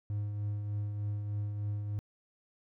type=tone with tremolo; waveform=triangle; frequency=103.5 Hz; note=G#2; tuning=5 cents flat; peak=-28 dBFS; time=0.1-1.99 s; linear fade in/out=0 ms; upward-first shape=triangle; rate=3.3 Hz; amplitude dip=45%; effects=tanh soft clip ceiling -24 dBFS